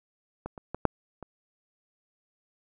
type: clicks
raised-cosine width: 1 ms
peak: -21 / -27 / -19 / -6 / -26 dBFS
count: 5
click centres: 0.46 / 0.578 / 0.746 / 0.853 / 1.227 s
effects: none